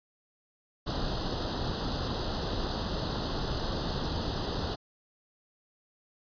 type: noise with comb filter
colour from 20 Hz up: pink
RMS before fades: -32 dBFS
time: 0.86-4.76 s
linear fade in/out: 20 ms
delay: 0.22 ms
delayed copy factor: +1
effects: resampled to 11025 Hz